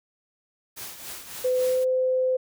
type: noise with tremolo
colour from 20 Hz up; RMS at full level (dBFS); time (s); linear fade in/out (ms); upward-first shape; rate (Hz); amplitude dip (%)
white; -36; 0.76-1.85; 20; triangle; 3.6; 65
type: tone with pitch glide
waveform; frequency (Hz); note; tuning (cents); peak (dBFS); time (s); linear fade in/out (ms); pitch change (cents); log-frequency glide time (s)
sine; 507 to 513.8; B4 to C5; +45 to -32; -20; 1.44-2.37; 10; +23; 1.56-1.84
effects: none